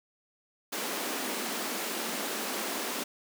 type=high-pass noise; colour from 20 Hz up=pink; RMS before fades=-34 dBFS; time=0.72-3.04 s; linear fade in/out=10 ms; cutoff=210 Hz; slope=48 dB/octave; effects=none